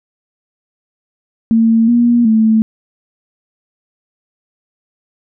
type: tone with pitch steps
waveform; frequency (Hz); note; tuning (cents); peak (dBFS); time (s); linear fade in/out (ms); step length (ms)
sine; 226.4 / 238.2 / 220.6; A3 / A#3 / A3; +50 / +38 / +5; -7; 1.51-2.62; 0; 370
effects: none